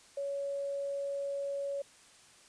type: tone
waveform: sine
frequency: 560 Hz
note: C#5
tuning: 18 cents sharp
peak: -33 dBFS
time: 0.17-1.82 s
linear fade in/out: 5 ms
effects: white hiss -59 dBFS RMS until 2.48 s + resampled to 22050 Hz